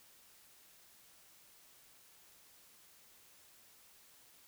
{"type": "silence", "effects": ["white hiss -63 dBFS RMS until 4.47 s"]}